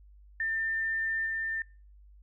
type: tone with level steps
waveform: sine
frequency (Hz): 1796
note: A6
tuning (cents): +35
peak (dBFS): -28 / -30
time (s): 0.4-1.62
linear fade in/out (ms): 2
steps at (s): 1.26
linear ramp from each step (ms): 5
effects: noise-tail reverb RT60 0.4 s tail -26 dB re dry + added 50 Hz sine -52 dBFS peak until 2.22 s